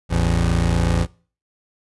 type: tone pair together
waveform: 25% pulse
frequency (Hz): 56.57 / 84.7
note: A1 / E2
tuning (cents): +49 / +48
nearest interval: perfect fifth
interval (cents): 699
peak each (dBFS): -16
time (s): 0.09-1.07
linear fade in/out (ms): 50
effects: noise-tail reverb RT60 0.4 s tail -22 dB re dry + resampled to 24000 Hz